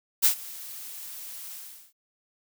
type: noise with ADSR envelope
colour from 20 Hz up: blue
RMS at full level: -18 dBFS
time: 0.22-1.93 s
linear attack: 27 ms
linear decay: 99 ms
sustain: -22 dB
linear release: 400 ms
effects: none